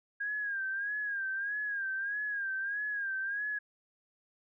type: tone with vibrato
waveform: sine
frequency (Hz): 1623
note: G#6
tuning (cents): -40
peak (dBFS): -32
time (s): 0.2-3.59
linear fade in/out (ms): 10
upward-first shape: sine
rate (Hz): 1.6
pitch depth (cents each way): 80
effects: none